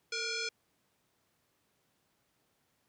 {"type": "tone with frequency modulation", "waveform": "sine", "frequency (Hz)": 1400, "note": "F6", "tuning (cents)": 4, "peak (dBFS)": -33, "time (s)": [0.12, 0.49], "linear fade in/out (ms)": 5, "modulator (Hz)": 948, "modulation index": 5, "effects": ["pink hiss -75 dBFS RMS until 2.88 s", "high-pass 100 Hz 12 dB/octave"]}